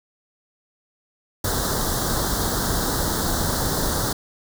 pink band-stop noise, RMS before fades -23 dBFS, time 1.44-4.13 s, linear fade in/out 5 ms, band 1700 to 3600 Hz, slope 48 dB/octave, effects none

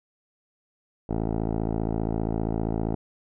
10% pulse tone with low-pass filter, 55.1 Hz, A1, 3 cents sharp, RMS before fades -27 dBFS, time 1.09-2.95 s, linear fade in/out 5 ms, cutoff 590 Hz, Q 2.2, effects none

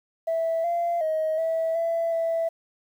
sine tone with pitch steps, 657 / 687 / 630 / 652 / 667 / 661 Hz, E5 / F5 / D#5 / E5 / E5 / E5, -6 / -29 / +21 / -19 / +20 / +5 cents, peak -21 dBFS, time 0.27-2.49 s, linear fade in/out 10 ms, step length 370 ms, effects tanh soft clip ceiling -19 dBFS + 9-bit

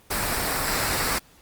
pink noise with comb filter, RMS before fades -25 dBFS, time 0.1-1.19 s, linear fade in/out 10 ms, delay 0.31 ms, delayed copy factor -0.5, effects pink hiss -55 dBFS RMS until 1.41 s + Opus 24 kbps

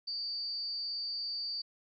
sine tone with amplitude modulation, 4621 Hz, D8, 29 cents flat, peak -32 dBFS, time 0.07-1.62 s, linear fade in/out 10 ms, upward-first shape sine, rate 299 Hz, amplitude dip 55%, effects none

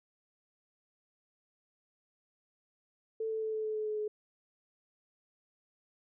sine tone with pitch steps, 443.5 / 440.7 / 437.9 / 435.1 / 432.4 / 429.6 / 426.9 / 424.2 Hz, A4 / A4 / A4 / A4 / A4 / A4 / G#4 / G#4, +14 / +3 / -8 / -19 / -30 / -41 / +48 / +37 cents, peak -32 dBFS, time 3.2-4.08 s, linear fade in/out 5 ms, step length 110 ms, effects none

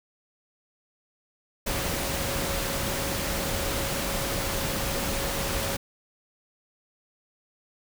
sine tone in noise, 551 Hz, C#5, 11 cents flat, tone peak -36 dBFS, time 1.66-5.77 s, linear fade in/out 10 ms, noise pink, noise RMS -29 dBFS, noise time 1.66-5.77 s, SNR -10 dB, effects none

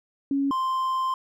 sine / triangle tone pair in turn, 277.2 / 1044.7 Hz, C#4 / C6, 0 / -3 cents, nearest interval octave + major seventh, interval 2297 cents, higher second, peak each -21 dBFS, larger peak neither, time 0.31-0.51 / 0.51-1.14 s, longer second, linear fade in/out 2 ms, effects none

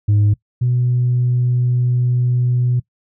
sine tone pair in turn, 103.83 / 123.48 Hz, G#2 / B2, 0 / 0 cents, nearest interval minor third, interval 300 cents, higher second, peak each -8 / -12 dBFS, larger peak first, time 0.08-0.34 / 0.61-2.8 s, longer second, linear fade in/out 10 ms, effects noise-tail reverb RT60 0.1 s tail -21 dB re dry + tanh soft clip ceiling -9 dBFS

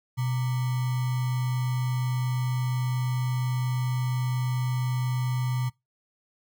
sine tone with sample-and-hold, 125.7 Hz, B2, 31 cents sharp, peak -24 dBFS, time 0.17-5.7 s, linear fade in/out 20 ms, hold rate 1050 Hz, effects noise-tail reverb RT60 0.2 s tail -23 dB re dry

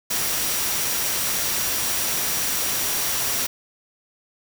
sine tone in noise, 5730 Hz, F8, 44 cents sharp, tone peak -32 dBFS, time 0.1-3.47 s, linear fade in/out 10 ms, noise white, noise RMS -24 dBFS, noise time 0.1-3.47 s, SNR -11 dB, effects none

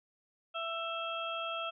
harmonic tone with a mistuned harmonic, 664 Hz, E5, 12 cents sharp, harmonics 1 / 2 / 4 / 5, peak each -40 / -38 / -42 / -42 dBFS, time 0.54-1.71 s, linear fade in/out 20 ms, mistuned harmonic 5, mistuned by -40 cents, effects none

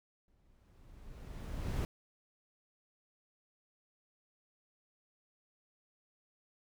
brown noise with exponential growth, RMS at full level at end -32 dBFS, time 0.28-1.85 s, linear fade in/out 1 ms, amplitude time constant 340 ms, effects none

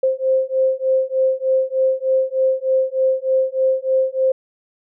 sine beating tone pair, 523.3 / 526.6 Hz, C5 / C5, 0 / +11 cents, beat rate 3.3 Hz, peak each -18 dBFS, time 0.03-4.32 s, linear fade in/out 5 ms, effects none

